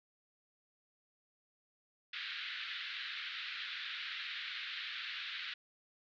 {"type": "band-pass noise", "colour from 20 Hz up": "white", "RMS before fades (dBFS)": -43, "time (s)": [2.13, 5.54], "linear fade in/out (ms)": 5, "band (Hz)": [1400, 4000], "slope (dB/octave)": 48, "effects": []}